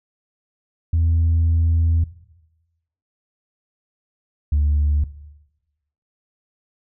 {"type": "tone pair in turn", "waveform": "sine", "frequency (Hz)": [82.41, 73.42], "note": ["E2", "D2"], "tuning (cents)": [0, 0], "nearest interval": "major second", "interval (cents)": 200, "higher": "first", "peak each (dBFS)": -13, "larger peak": "neither", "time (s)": [[0.93, 2.04], [4.52, 5.04]], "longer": "first", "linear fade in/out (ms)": 5, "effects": ["noise-tail reverb RT60 1.0 s tail -17 dB re dry", "tanh soft clip ceiling -12 dBFS"]}